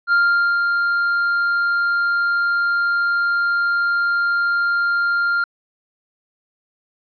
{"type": "tone with ADSR envelope", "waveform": "triangle", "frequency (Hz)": 1396.9, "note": "F6", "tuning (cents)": 0, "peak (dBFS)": -10, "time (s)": [0.07, 5.44], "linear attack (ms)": 54, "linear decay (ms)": 460, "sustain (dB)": -4, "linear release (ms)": 3, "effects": ["resampled to 11025 Hz"]}